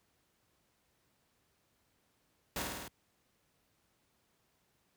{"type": "noise with echo", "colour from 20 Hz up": "pink", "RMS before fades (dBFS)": -36, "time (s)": [2.56, 2.62], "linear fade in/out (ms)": 2, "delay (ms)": 52, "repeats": 5, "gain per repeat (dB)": -2, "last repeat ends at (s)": 2.88, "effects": ["pink hiss -75 dBFS RMS until 4.96 s", "high-pass 60 Hz 12 dB/octave"]}